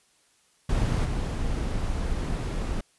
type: noise with level steps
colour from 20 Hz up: brown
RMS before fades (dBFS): -24 / -28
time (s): 0.69-2.81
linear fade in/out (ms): 5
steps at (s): 1.04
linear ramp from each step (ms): 20
effects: white hiss -64 dBFS RMS until 2.98 s + resampled to 24000 Hz